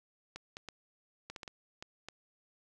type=clicks; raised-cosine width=0.2 ms; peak=-26 dBFS; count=9; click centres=0.36 / 0.569 / 0.687 / 1.3 / 1.362 / 1.432 / 1.478 / 1.825 / 2.086 s; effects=none